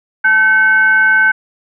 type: tone with frequency modulation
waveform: sine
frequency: 1532 Hz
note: G6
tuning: 40 cents flat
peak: -7 dBFS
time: 0.24-1.32 s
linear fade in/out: 10 ms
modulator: 660 Hz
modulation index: 0.41
effects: none